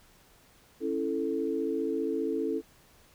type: chord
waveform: sine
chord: A major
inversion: first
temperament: just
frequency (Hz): 275 / 330 / 440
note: C#4 / E4 / A4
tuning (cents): -14 / +2 / 0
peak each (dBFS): -33 / -32 / -31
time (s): 0.8-2.62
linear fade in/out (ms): 50
effects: pink hiss -60 dBFS RMS until 3.14 s